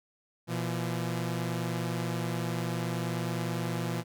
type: tone pair together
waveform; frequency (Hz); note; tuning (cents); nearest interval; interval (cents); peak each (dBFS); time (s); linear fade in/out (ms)
sawtooth; 119.8 / 169.42; A#2 / E3; +48 / +48; tritone; 600; -29 / -29; 0.47-4.04; 50
effects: none